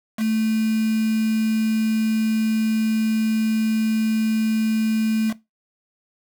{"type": "tone with quantisation", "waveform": "sine", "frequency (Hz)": 220, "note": "A3", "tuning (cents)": 0, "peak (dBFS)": -18, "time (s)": [0.17, 5.34], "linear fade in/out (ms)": 50, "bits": 5, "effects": ["noise-tail reverb RT60 0.2 s tail -18 dB re dry"]}